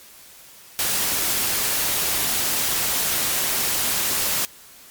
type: noise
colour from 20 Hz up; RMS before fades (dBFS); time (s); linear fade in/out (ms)
white; -22; 0.79-4.45; 0
effects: white hiss -46 dBFS RMS until 4.9 s + MP3 96 kbps